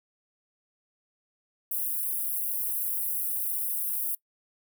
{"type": "high-pass noise", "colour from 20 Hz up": "white", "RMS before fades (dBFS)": -30, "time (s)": [1.71, 4.15], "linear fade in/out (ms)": 5, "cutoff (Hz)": 10000, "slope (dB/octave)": 48, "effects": ["noise-tail reverb RT60 0.1 s tail -22 dB re dry"]}